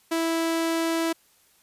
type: tone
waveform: sawtooth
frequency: 329.1 Hz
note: E4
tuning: 3 cents flat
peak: -19 dBFS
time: 0.11-1.13 s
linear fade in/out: 10 ms
effects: white hiss -61 dBFS RMS until 1.62 s + resampled to 32000 Hz